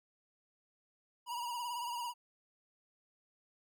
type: tone with vibrato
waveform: square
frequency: 958 Hz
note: A#5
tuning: 47 cents sharp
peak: -38 dBFS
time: 1.26-2.14 s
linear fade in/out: 50 ms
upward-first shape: triangle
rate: 18 Hz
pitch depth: 67 cents each way
effects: none